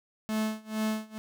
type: tone with tremolo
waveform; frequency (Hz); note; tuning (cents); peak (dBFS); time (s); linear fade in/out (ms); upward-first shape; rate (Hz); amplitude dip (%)
45% pulse; 217.3; A3; -21; -26; 0.29-1.18; 0; sine; 2.2; 95
effects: none